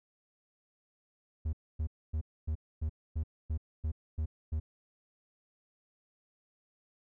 triangle tone bursts, 77.78 Hz, D#2, in tune, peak -28 dBFS, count 10, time 1.45-4.6 s, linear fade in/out 10 ms, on 81 ms, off 260 ms, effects none

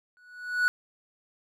triangle tone with exponential growth, 1472 Hz, F#6, 9 cents flat, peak -16 dBFS, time 0.17-0.68 s, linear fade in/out 0 ms, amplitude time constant 110 ms, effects none

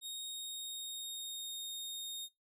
sawtooth tone with pitch glide, 3729 to 3703 Hz, A#7 to A#7, 0 to -12 cents, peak -38 dBFS, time 0.01-2.29 s, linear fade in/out 50 ms, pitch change -12 cents, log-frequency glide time 0.26-1.57 s, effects noise-tail reverb RT60 0.2 s tail -25 dB re dry

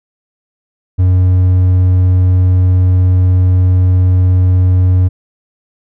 triangle tone, 91.6 Hz, F#2, 17 cents flat, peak -4 dBFS, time 0.98-5.09 s, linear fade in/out 20 ms, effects none

